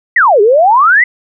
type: exponential two-way sweep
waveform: sine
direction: down then up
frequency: 2060 to 391.5 to 2060 Hz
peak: -4 dBFS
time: 0.16-1.04 s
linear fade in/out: 5 ms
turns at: 0.41 s
effects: none